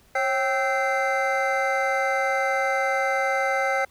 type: tone cluster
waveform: triangle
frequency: 543 / 781 / 1314 / 1549 / 2069 Hz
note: C#5 / G5 / E6 / G6 / C7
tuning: -36 / -7 / -6 / -21 / -20 cents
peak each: -24 / -24 / -29 / -28 / -26 dBFS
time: 0.15-3.85 s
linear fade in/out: 5 ms
effects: pink hiss -58 dBFS RMS until 3.9 s